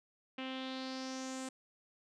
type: tone with low-pass filter sweep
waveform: sawtooth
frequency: 261.6 Hz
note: C4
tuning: in tune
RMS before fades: -42 dBFS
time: 0.38-1.49 s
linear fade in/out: 5 ms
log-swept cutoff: 2800 to 8200 Hz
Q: 3.9
effects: none